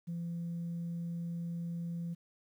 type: tone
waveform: sine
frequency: 170 Hz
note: F3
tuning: 46 cents flat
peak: -34 dBFS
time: 0.07-2.15 s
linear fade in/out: 20 ms
effects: tanh soft clip ceiling -33 dBFS + 11-bit